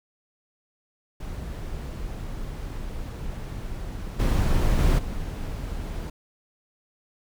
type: noise with level steps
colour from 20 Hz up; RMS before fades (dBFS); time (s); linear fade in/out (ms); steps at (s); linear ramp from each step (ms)
brown; -33 / -21 / -19 / -31; 1.2-6.1; 5; 4.19 / 4.78 / 4.98; 10
effects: none